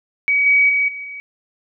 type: tone with level steps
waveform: sine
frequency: 2267 Hz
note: C#7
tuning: 38 cents sharp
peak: -13 / -10 / -14 / -27 / -29 dBFS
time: 0.28-1.2 s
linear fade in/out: 0 ms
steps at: 0.46 / 0.69 / 0.88 / 1.04 s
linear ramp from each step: 5 ms
effects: none